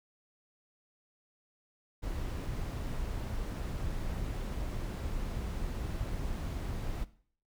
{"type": "noise", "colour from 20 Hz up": "brown", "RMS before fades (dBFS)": -36, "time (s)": [2.02, 7.05], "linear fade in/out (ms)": 20, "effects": ["noise-tail reverb RT60 0.5 s tail -17 dB re dry"]}